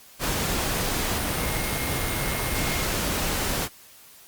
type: tone in noise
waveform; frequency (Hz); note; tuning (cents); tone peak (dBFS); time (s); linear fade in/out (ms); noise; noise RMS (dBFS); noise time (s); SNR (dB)
sine; 2140; C7; +38; -34; 1.37-2.88; 50; pink; -26; 0.19-3.69; -11
effects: white hiss -50 dBFS RMS until 4.27 s + Opus 48 kbps

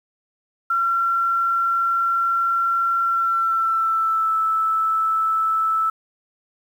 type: tone with pitch glide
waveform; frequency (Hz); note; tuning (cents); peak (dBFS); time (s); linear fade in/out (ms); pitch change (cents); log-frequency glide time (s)
sine; 1363 to 1314.3; F6 to E6; -43 to -6; -17; 0.7-5.9; 5; -63; 3.02-4.36
effects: 8-bit

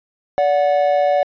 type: tone pair together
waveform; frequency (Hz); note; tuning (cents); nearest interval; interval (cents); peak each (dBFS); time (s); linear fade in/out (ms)
triangle; 578 / 732.7; D5 / F#5; -28 / -17; major third; 411; -13 / -15; 0.38-1.23; 0
effects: resampled to 11025 Hz

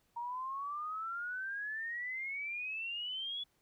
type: exponential sweep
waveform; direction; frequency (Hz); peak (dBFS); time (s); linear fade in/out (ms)
sine; up; 934 to 3426; -37; 0.16-3.44; 10
effects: pink hiss -75 dBFS RMS until 3.61 s

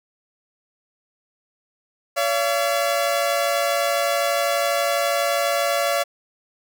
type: tone pair together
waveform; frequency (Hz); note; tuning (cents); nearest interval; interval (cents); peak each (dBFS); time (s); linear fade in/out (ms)
sawtooth; 567.9 / 680; C#5 / F5; +42 / -46; minor third; 312; -18; 2.16-6.04; 20
effects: none

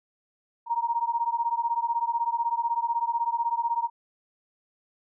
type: beating tone pair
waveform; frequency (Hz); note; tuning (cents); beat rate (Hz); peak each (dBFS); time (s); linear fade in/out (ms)
sine; 928 / 944; A#5 / A#5; -8 / +22; 16; -27; 0.66-3.9; 50
effects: none

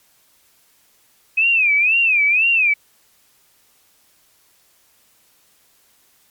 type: tone with vibrato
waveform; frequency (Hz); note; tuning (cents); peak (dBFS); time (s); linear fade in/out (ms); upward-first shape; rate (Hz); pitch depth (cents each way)
sine; 2516; D#7; +19; -12; 1.37-2.74; 10; sine; 2; 170
effects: white hiss -57 dBFS RMS until 6.3 s + MP3 96 kbps

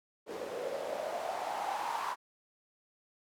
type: noise with band-pass filter sweep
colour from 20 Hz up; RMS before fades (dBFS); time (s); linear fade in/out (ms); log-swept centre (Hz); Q
white; -37; 0.26-2.16; 50; 440 to 1000; 5.7
effects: none

